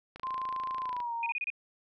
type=click train; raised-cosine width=0.3 ms; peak=-28 dBFS; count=24; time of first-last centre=0.16-1.002 s; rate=27.3 Hz
type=tone with pitch glide; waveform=sine; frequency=1043 to 929.2 Hz; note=C6 to A#5; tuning=-6 to -6 cents; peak=-32 dBFS; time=0.23-1.32 s; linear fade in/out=5 ms; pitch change=-200 cents; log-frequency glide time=0.8-1.13 s
type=tone bursts; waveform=sine; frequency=2470 Hz; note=D#7; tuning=13 cents flat; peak=-30 dBFS; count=5; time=1.23-1.502 s; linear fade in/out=2 ms; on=32 ms; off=28 ms
effects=none